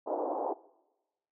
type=band-pass noise; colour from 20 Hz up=white; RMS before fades=-33 dBFS; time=0.06-0.54 s; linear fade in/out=20 ms; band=310 to 880 Hz; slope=48 dB/octave; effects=noise-tail reverb RT60 1.0 s tail -21 dB re dry